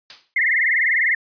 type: noise with exponential decay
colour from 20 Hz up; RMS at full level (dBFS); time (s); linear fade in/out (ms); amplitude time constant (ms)
blue; -27; 0.1-0.34; 1; 52
type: tone with vibrato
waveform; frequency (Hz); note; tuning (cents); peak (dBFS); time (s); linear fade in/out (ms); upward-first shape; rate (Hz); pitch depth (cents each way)
sine; 1963; B6; -11; -15; 0.36-1.15; 5; sine; 20; 160
effects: resampled to 11025 Hz